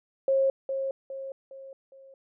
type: tone with echo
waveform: sine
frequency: 539 Hz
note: C#5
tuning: 49 cents flat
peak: -20 dBFS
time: 0.28-0.5 s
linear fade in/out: 2 ms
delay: 410 ms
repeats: 4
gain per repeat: -7 dB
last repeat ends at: 2.14 s
effects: none